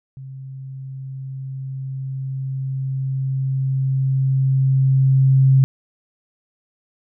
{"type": "tone with level ramp", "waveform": "sine", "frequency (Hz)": 133.5, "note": "C3", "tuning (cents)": 35, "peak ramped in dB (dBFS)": [-32, -9], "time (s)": [0.17, 5.64], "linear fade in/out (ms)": 0, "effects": []}